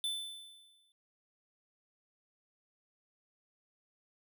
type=tone with exponential decay; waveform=square; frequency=3520 Hz; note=A7; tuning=in tune; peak=-32 dBFS; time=0.04-0.92 s; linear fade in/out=1 ms; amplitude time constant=190 ms; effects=none